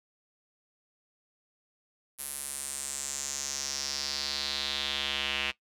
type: tone with band-pass filter sweep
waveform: square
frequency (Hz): 70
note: C#2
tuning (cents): +18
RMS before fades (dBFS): -34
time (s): 2.18-5.52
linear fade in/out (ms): 20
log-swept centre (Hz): 11000 to 2700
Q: 3.8
effects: noise-tail reverb RT60 0.1 s tail -17 dB re dry